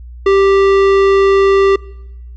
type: tone with tanh clipping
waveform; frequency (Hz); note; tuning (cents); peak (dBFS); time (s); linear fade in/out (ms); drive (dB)
sine; 392; G4; 0; -9; 0.26-1.76; 5; 16
effects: noise-tail reverb RT60 1.0 s tail -24 dB re dry + added 60 Hz sine -29 dBFS peak until 2.36 s